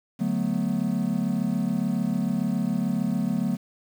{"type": "chord", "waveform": "triangle", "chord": "B minor seventh", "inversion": "first", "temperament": "equal", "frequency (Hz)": [146.83, 185, 220, 246.9], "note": ["D3", "F#3", "A3", "B3"], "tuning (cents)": [0, 0, 0, 0], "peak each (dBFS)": [-31, -25, -25, -27], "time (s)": [0.19, 3.57], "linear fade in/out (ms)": 20, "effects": ["8-bit"]}